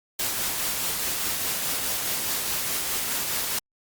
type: noise with tremolo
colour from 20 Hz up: white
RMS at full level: -26 dBFS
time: 0.19-3.59 s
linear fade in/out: 5 ms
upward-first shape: triangle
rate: 4.8 Hz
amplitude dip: 30%
effects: Opus 48 kbps